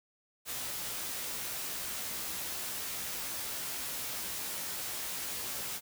white noise with comb filter, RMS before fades -38 dBFS, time 0.45-5.81 s, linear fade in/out 50 ms, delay 16 ms, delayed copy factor +0.6, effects none

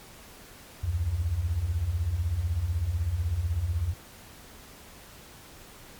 sine beating tone pair, 72.1 / 88.1 Hz, D2 / F2, -31 / +16 cents, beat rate 16 Hz, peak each -31 / -26 dBFS, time 0.83-3.94 s, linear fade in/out 10 ms, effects pink hiss -49 dBFS RMS until 5.99 s + MP3 96 kbps

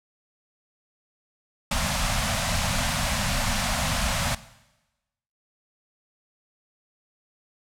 pink band-stop noise, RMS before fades -25 dBFS, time 1.71-4.35 s, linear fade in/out 5 ms, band 250 to 540 Hz, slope 96 dB/octave, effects noise-tail reverb RT60 1.0 s tail -17 dB re dry + low-pass 10000 Hz 12 dB/octave

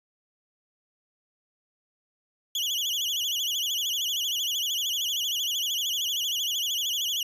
35% pulse tone with vibrato, 3136 Hz, G7, in tune, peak -24 dBFS, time 2.55-7.23 s, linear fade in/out 2 ms, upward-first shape sine, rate 13 Hz, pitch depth 170 cents each way, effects resampled to 32000 Hz

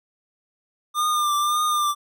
square tone with vibrato, 1200 Hz, D6, 37 cents sharp, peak -20 dBFS, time 0.94-1.95 s, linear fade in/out 50 ms, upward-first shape triangle, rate 1.8 Hz, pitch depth 43 cents each way, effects none

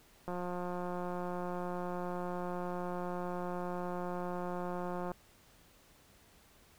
click train, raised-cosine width 1 ms, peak -26 dBFS, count 862, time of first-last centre 0.28-5.117 s, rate 178 Hz, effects pink hiss -63 dBFS RMS until 6.78 s

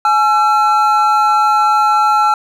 triangle tone pair together, 846 / 1348.4 Hz, G#5 / E6, +32 / +39 cents, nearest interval minor sixth, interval 807 cents, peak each -10 dBFS, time 0.05-2.34 s, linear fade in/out 2 ms, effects none

